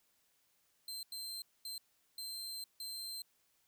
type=tone bursts at uneven times; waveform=sawtooth; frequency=4129 Hz; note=C8; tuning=24 cents flat; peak=-39 dBFS; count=5; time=0.88-1.03 / 1.12-1.42 / 1.65-1.78 / 2.18-2.64 / 2.8-3.22 s; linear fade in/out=2 ms; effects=white hiss -75 dBFS RMS until 3.67 s